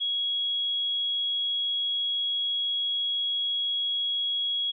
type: tone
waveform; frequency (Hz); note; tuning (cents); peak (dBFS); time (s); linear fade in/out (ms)
sine; 3322; G#7; 0; -25; 0-4.72; 20
effects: none